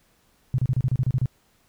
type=tone bursts; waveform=sine; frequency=128.7 Hz; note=C3; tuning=28 cents flat; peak=-18 dBFS; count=10; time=0.54-1.258 s; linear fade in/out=0 ms; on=43 ms; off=32 ms; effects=pink hiss -63 dBFS RMS until 1.68 s